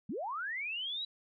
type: linear sweep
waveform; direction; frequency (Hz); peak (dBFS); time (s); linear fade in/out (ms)
sine; up; 162.3 to 3951; -35; 0.09-1.05; 5
effects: none